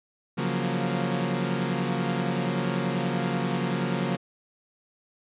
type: chord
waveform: sawtooth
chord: Gb major seventh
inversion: second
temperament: equal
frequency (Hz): 138.59 / 174.61 / 185 / 233.1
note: Db3 / F3 / Gb3 / Bb3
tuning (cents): 0 / 0 / 0 / 0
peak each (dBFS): -27 / -26 / -27 / -27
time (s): 0.37-4.17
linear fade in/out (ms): 20
effects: resampled to 8000 Hz